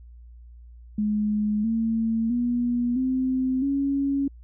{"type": "tone with pitch steps", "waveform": "sine", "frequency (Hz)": [210.4, 225.5, 241.7, 259, 277.6], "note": ["G#3", "A3", "B3", "C4", "C#4"], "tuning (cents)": [23, 43, -37, -17, 3], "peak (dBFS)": -21, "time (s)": [0.98, 4.28], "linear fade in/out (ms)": 5, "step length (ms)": 660, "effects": ["added 59 Hz sine -43 dBFS peak until 4.43 s"]}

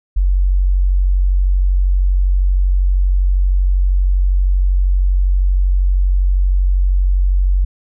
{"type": "tone", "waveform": "sine", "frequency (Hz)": 46.33, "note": "F#1", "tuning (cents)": 3, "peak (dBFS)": -10, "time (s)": [0.16, 7.65], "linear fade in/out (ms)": 10, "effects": []}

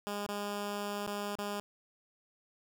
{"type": "tone with dropouts", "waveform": "10% pulse", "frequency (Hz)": 204.5, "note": "G#3", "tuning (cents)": -26, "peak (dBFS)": -27, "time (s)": [0.07, 1.6], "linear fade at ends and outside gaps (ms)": 0, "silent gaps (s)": [[0.265, 0.289], [1.065, 1.073], [1.354, 1.386]], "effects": []}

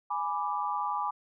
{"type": "chord", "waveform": "sine", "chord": "G# diminished", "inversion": "none", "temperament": "equal", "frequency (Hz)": [830.6, 987.8, 1174.7], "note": ["G#5", "B5", "D6"], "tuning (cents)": [0, 0, 0], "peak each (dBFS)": -33, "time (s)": [0.1, 1.11], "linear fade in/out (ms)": 10, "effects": []}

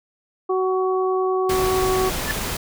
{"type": "harmonic tone", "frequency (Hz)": 374.2, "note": "F#4", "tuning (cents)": 20, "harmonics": [1, 2, 3], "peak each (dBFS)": [-19, -27, -26], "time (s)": [0.49, 2.1], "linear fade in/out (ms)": 10}
{"type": "noise", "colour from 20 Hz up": "pink", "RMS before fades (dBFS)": -26, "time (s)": [1.49, 2.57], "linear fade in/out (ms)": 5}
{"type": "tone with exponential growth", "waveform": "triangle", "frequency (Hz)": 1749, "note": "A6", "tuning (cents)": -11, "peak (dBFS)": -15, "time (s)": [2.22, 2.31], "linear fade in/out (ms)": 0, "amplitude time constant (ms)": 18}
{"effects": []}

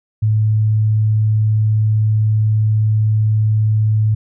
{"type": "tone", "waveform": "sine", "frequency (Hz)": 108.1, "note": "A2", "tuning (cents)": -30, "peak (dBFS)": -11, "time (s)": [0.22, 4.15], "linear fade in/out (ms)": 10, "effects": []}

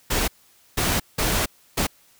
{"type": "noise bursts at uneven times", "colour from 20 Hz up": "pink", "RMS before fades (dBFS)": -22, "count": 4, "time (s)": [[0.1, 0.28], [0.77, 1], [1.18, 1.46], [1.77, 1.87]], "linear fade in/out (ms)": 10, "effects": ["white hiss -57 dBFS RMS until 2.19 s"]}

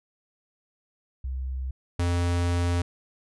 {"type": "tone pair in turn", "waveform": ["sine", "square"], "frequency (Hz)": [65, 87.17], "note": ["C2", "F2"], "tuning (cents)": [-11, -3], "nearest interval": "perfect fourth", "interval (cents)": 508, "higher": "second", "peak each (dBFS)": [-28, -23], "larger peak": "second", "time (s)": [[1.24, 1.71], [1.99, 2.82]], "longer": "second", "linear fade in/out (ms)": 5, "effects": ["resampled to 24000 Hz"]}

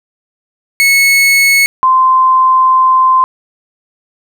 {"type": "tone pair in turn", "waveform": ["40% pulse", "sine"], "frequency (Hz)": [2200, 1038.3], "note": ["C#7", "C6"], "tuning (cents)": [-14, -14], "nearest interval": "octave + minor second", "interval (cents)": 1300, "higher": "first", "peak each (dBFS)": -5, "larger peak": "neither", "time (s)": [[0.8, 1.66], [1.83, 3.24]], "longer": "second", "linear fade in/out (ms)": 0, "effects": []}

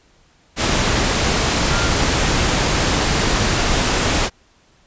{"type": "tone in noise", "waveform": "sine", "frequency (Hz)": 1396.9, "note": "F6", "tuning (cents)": 0, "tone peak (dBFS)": -25, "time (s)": [1.68, 1.92], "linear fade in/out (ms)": 50, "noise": "pink", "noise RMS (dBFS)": -17, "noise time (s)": [0.56, 4.3], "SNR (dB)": -11, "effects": ["pink hiss -55 dBFS RMS until 4.86 s", "resampled to 16000 Hz"]}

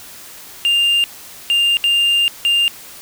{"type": "tone bursts at uneven times", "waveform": "triangle", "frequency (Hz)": 2800, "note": "F7", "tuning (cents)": 4, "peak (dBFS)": -10, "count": 4, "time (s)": [[0.65, 1.04], [1.5, 1.77], [1.84, 2.28], [2.45, 2.68]], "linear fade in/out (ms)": 0, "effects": ["white hiss -37 dBFS RMS until 3.01 s"]}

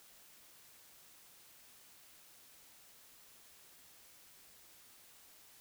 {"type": "silence", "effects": ["white hiss -61 dBFS RMS until 5.6 s"]}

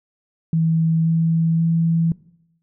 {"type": "tone with pitch steps", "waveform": "sine", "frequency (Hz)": [162.5, 163.91, 165.34], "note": ["E3", "E3", "E3"], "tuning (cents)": [-24, -10, 6], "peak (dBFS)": -15, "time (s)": [0.53, 2.12], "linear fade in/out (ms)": 2, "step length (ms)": 530, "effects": ["noise-tail reverb RT60 0.8 s tail -20 dB re dry"]}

